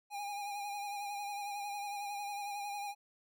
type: tone with vibrato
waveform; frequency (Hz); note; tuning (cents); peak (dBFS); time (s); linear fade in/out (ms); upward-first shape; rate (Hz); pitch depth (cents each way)
square; 814; G#5; -35; -39; 0.1-2.95; 50; sine; 11; 34
effects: none